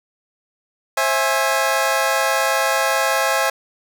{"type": "chord", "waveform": "20% pulse", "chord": "C augmented", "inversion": "none", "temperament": "equal with one note detuned", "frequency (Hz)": [534.2, 659.3, 830.6], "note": ["C5", "E5", "G#5"], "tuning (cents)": [36, 0, 0], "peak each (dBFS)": -16, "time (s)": [0.97, 3.5], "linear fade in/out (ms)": 5, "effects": []}